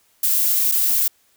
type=noise with dropouts; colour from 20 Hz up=violet; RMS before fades=-18 dBFS; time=0.23-1.08 s; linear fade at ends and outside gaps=5 ms; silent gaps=0.716-0.72 s; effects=white hiss -60 dBFS RMS until 1.36 s